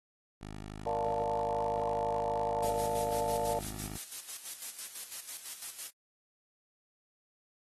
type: tone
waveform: 10% pulse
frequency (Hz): 51.91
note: G#1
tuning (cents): 0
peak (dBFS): -34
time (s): 0.41-3.97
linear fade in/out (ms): 5
type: chord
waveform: sine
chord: Bb major seventh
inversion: none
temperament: equal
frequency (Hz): 466.2 / 587.3 / 698.5 / 880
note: Bb4 / D5 / F5 / A5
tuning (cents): 0 / 0 / 0 / 0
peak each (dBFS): -36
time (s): 0.86-3.59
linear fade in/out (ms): 2
type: noise with tremolo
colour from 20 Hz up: blue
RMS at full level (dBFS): -39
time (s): 2.62-5.91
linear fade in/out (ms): 20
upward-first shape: square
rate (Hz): 6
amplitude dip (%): 60
effects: AAC 32 kbps